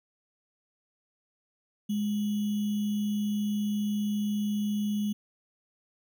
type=tone with sample-and-hold; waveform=sine; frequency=207.7 Hz; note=G#3; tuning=in tune; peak=-26 dBFS; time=1.89-5.13 s; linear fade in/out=10 ms; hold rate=3150 Hz; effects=none